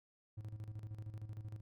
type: tone with tremolo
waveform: triangle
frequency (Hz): 106.8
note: G#2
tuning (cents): +49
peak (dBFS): -40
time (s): 0.37-1.61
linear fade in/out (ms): 10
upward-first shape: square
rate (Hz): 13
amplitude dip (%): 65
effects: none